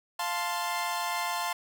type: chord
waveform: sawtooth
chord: F major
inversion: none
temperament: equal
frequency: 698.5 / 880 / 1046.5 Hz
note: F5 / A5 / C6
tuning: 0 / 0 / 0 cents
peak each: -31 / -30 / -29 dBFS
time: 0.19-1.53 s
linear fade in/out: 5 ms
effects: none